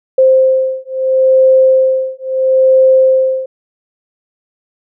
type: beating tone pair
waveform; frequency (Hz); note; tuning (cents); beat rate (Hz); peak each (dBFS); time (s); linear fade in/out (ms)
sine; 523.3 / 524.05; C5 / C5; 0 / +3; 0.75; -10; 0.18-3.46; 5
effects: none